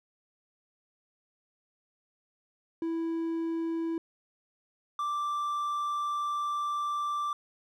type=tone pair in turn; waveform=triangle; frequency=329.6 / 1174.6 Hz; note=E4 / D6; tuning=0 / 0 cents; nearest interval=octave + minor seventh; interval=2200 cents; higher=second; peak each=-27 / -27 dBFS; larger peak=neither; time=2.82-3.98 / 4.99-7.33 s; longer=second; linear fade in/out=2 ms; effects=none